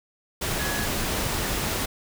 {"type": "tone in noise", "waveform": "sine", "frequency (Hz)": 1680, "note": "G#6", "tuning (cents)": 19, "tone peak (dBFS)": -32, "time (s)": [0.59, 0.86], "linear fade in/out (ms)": 10, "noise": "pink", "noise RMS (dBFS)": -27, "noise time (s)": [0.41, 1.86], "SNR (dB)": -8, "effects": []}